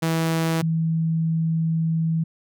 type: tone pair in turn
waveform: sawtooth / sine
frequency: 163.1 / 162.45 Hz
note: E3 / E3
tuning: -18 / -25 cents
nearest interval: unison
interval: 7 cents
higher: first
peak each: -16 / -19 dBFS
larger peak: first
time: 0.02-0.62 / 0.62-2.24 s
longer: second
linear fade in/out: 10 ms
effects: none